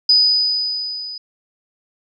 sine tone with level ramp, 4978 Hz, D#8, in tune, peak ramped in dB -8 to -28 dBFS, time 0.09-1.18 s, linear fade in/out 5 ms, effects none

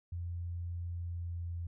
sine tone with pitch glide, 86.5 to 85.61 Hz, F2 to F2, -16 to -34 cents, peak -36 dBFS, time 0.12-1.67 s, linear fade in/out 5 ms, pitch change -18 cents, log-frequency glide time 0.89-1.55 s, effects none

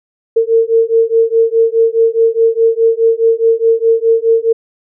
sine beating tone pair, 452.5 / 457.3 Hz, A4 / A#4, +48 / -33 cents, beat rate 4.8 Hz, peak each -11 dBFS, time 0.36-4.53 s, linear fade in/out 10 ms, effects none

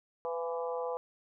harmonic tone with a mistuned harmonic, 166.8 Hz, E3, 21 cents sharp, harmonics 3 / 4 / 5 / 6 / 7, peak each -34 / -42 / -41 / -42 / -46 dBFS, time 0.25-0.97 s, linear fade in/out 0 ms, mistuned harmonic 4, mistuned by +30 cents, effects none

